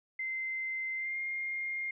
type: tone with pitch glide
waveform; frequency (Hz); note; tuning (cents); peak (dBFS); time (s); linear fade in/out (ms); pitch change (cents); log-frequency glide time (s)
sine; 2075 to 2122; C7 to C7; -15 to +24; -33; 0.19-1.91; 5; +39; 0.96-1.18
effects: none

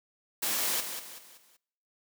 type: noise with echo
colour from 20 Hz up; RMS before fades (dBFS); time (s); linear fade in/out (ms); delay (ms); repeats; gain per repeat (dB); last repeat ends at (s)
white; -30; 0.42-0.81; 10; 190; 4; -8; 1.57
effects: noise-tail reverb RT60 0.8 s tail -25 dB re dry + high-pass 200 Hz 12 dB/octave

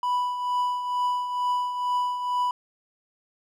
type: tone with tremolo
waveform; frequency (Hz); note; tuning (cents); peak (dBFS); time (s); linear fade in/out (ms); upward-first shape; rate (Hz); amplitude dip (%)
triangle; 987.8; B5; 0; -19; 0.03-2.51; 2; triangle; 2.2; 60
effects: none

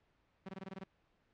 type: tone bursts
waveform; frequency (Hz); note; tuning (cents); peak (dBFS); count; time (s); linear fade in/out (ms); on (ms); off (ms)
sawtooth; 191.6; G3; -39; -39; 8; 0.46-0.839; 5; 29; 21
effects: pink hiss -75 dBFS RMS until 1.33 s + low-pass 3000 Hz 12 dB/octave

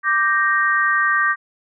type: chord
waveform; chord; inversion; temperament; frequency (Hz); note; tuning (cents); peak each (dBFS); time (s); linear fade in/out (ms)
sine; G minor; second; equal; 1174.7 / 1568 / 1864.7; D6 / G6 / Bb6; 0 / 0 / 0; -19; 0.03-1.36; 50
effects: none

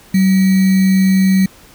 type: tone with sample-and-hold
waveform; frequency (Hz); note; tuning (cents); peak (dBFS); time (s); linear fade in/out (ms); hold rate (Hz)
sine; 190; F#3; +46; -8; 0.14-1.46; 5; 2100
effects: pink hiss -43 dBFS RMS until 1.74 s

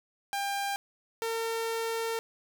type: tone pair in turn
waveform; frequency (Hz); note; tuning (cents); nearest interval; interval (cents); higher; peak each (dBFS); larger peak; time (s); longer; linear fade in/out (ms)
sawtooth; 798 / 454.8; G5 / A#4; +31 / -43; minor seventh; 974; first; -26; neither; 0.33-0.76 / 1.22-2.19; second; 0
effects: 9-bit

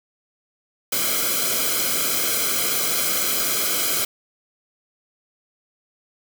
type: noise with comb filter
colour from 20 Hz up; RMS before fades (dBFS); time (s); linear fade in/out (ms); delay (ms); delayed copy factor
white; -22; 0.92-4.05; 5; 1.1; -0.95
effects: none

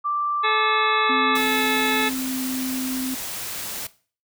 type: tone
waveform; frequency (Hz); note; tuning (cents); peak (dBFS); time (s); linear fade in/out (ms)
sine; 1174.7; D6; 0; -21; 0.04-1.38; 20
type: harmonic tone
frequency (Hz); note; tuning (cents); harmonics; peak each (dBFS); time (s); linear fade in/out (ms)
432.9; A4; -28; 1 / 2 / 3 / 4 / 5 / 6 / 8 / 9; -28 / -27 / -30 / -26 / -27 / -28 / -30 / -29; 0.43-2.1; 20
type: tone with pitch glide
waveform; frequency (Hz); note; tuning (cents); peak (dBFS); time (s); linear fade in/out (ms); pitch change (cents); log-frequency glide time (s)
sine; 261.6 to 259; C4 to C4; 0 to -17; -25; 1.09-3.15; 10; -17; 2.04-2.43
type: noise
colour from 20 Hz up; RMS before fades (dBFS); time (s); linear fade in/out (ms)
white; -31; 1.35-3.87; 5
effects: noise-tail reverb RT60 0.4 s tail -18 dB re dry

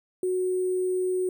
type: tone with sample-and-hold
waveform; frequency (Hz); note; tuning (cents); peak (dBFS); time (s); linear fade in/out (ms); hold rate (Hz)
sine; 368.1; F#4; -9; -23; 0.23-1.29; 2; 8820
effects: none

